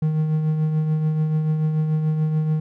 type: tone with tremolo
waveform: triangle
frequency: 155.56 Hz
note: D#3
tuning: in tune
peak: -14 dBFS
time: 0.02-2.6 s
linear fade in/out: 5 ms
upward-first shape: triangle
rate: 6.9 Hz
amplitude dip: 45%
effects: none